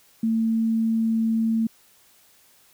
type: tone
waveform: sine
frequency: 224.8 Hz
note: A3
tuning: 37 cents sharp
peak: -19 dBFS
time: 0.23-1.67 s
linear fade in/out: 5 ms
effects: white hiss -57 dBFS RMS until 2.73 s